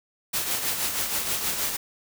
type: noise with tremolo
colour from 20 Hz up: white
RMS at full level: -25 dBFS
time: 0.33-1.77 s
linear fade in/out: 10 ms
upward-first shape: triangle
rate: 6.3 Hz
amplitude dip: 55%
effects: none